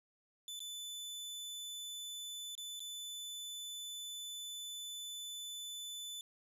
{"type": "tone with dropouts", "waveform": "sawtooth", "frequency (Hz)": 3500, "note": "A7", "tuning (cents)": -10, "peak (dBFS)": -40, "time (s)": [0.48, 6.21], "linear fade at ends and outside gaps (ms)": 1, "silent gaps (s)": [[0.593, 0.603], [2.552, 2.578], [2.795, 2.803]], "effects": ["resampled to 32000 Hz"]}